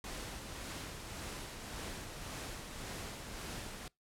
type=noise with tremolo; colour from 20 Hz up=pink; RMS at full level=-43 dBFS; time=0.04-3.88 s; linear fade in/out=2 ms; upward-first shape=sine; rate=1.8 Hz; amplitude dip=35%; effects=noise-tail reverb RT60 0.2 s tail -25 dB re dry + low-pass 11000 Hz 12 dB/octave